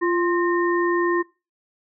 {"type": "tone cluster", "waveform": "sine", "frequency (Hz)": [347, 1051, 1830], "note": ["F4", "C6", "A#6"], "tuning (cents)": [-11, 7, -32], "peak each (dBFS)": [-19, -25, -27], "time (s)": [0.01, 1.23], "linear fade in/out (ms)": 20, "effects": ["noise-tail reverb RT60 0.3 s tail -22 dB re dry"]}